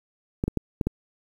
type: clicks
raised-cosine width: 3 ms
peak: -11 dBFS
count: 5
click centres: 0.439 / 0.48 / 0.573 / 0.812 / 0.87 s
effects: 8-bit